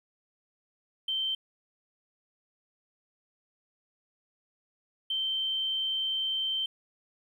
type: tone bursts at uneven times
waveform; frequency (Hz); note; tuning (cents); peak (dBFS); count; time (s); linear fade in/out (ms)
triangle; 3115; G7; -12; -24; 2; 1.08-1.35 / 5.1-6.66; 5
effects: tanh soft clip ceiling -26 dBFS